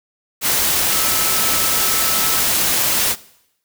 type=tone in noise; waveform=sine; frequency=1305 Hz; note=E6; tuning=18 cents flat; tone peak=-28 dBFS; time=0.89-2.44 s; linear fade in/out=50 ms; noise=white; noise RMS=-17 dBFS; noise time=0.41-3.16 s; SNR=-14 dB; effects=noise-tail reverb RT60 0.8 s tail -20 dB re dry